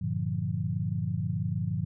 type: chord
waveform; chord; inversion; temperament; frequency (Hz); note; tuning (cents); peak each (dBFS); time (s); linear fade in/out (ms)
sine; G minor seventh; none; equal with one note detuned; 98 / 116.54 / 148.28 / 174.61; G2 / Bb2 / D3 / F3; 0 / 0 / +17 / 0; -33; 0.01-1.85; 10
effects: none